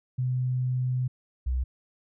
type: tone pair in turn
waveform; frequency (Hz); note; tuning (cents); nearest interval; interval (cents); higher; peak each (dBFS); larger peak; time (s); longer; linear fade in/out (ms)
sine; 126.9 / 63.45; B2 / B1; +47 / +47; octave; 1200; first; -24; neither; 0.18-1.08 / 1.46-1.64; first; 10
effects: none